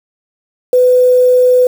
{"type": "tone with quantisation", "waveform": "sine", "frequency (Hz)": 501, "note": "B4", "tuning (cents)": 25, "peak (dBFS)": -5, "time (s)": [0.73, 1.67], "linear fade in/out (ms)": 2, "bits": 5, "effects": []}